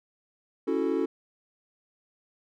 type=chord; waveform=triangle; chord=F# minor seventh; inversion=second; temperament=equal; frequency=277.2 / 329.6 / 370 / 440 Hz; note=C#4 / E4 / F#4 / A4; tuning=0 / 0 / 0 / 0 cents; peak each=-28 dBFS; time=0.67-1.06 s; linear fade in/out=10 ms; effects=none